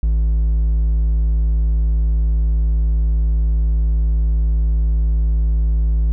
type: tone with hard clipping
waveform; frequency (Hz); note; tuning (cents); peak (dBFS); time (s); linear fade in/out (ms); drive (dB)
sine; 55; A1; 0; -14; 0.03-6.12; 0; 3
effects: none